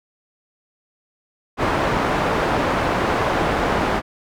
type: low-pass noise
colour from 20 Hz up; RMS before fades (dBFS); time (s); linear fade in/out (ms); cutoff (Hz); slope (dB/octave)
white; -20; 1.57-4.02; 50; 1100; 12
effects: none